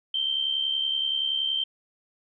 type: tone with amplitude modulation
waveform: sine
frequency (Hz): 3130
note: G7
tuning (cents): -3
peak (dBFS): -21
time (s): 0.14-1.64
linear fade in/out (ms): 5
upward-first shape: sine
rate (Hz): 70.6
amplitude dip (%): 60
effects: none